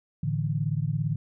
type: chord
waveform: sine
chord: A suspended fourth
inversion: none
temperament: equal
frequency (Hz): 110 / 146.83 / 164.81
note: A2 / D3 / E3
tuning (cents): 0 / 0 / 0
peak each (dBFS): -30 / -27 / -31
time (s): 0.23-1.16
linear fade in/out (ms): 5
effects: none